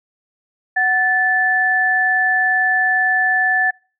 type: tone pair together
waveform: sine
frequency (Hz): 743 / 1748.9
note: F#5 / A6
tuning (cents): +7 / -11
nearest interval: octave + minor third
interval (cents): 1482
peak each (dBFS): -20 / -14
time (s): 0.76-3.71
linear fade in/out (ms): 10
effects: noise-tail reverb RT60 0.4 s tail -26 dB re dry